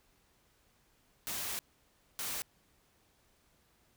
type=noise bursts at uneven times; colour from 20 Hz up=white; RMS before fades=-38 dBFS; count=2; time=1.27-1.59 / 2.19-2.42 s; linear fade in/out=0 ms; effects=pink hiss -70 dBFS RMS until 3.96 s